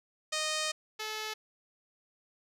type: tone pair in turn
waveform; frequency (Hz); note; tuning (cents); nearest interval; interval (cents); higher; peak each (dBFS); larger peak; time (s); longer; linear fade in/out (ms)
5% pulse; 619 / 432.4; D#5 / A4; -9 / -30; tritone; 621; first; -19 / -24; first; 0.32-0.72 / 0.99-1.34; first; 10
effects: low-pass 11000 Hz 12 dB/octave